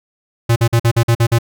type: tone bursts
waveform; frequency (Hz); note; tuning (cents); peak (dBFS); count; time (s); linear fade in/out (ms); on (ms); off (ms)
square; 116.54; A#2; 0; -10; 8; 0.49-1.387; 10; 71; 47
effects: none